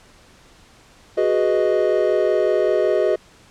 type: chord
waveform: triangle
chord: G# minor seventh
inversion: third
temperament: equal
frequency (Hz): 370 / 415.3 / 493.9 / 622.3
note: F#4 / G#4 / B4 / D#5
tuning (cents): 0 / 0 / 0 / 0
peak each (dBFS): -19 / -19 / -21 / -18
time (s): 1.17-3.16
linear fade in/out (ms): 10
effects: pink hiss -50 dBFS RMS until 3.5 s + low-pass 8000 Hz 12 dB/octave